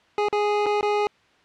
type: tone with dropouts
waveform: 25% pulse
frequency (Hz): 415.3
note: G#4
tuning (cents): 0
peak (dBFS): -16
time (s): 0.18-1.07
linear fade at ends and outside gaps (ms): 1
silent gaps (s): 0.285-0.327 / 0.66-0.664 / 0.81-0.828
effects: white hiss -58 dBFS RMS until 1.44 s + low-pass 3000 Hz 12 dB/octave